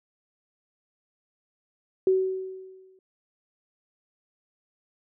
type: tone with exponential decay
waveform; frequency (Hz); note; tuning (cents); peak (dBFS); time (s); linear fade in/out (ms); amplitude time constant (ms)
sine; 377.2; F#4; +33; -16; 2.07-2.99; 2; 200
effects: none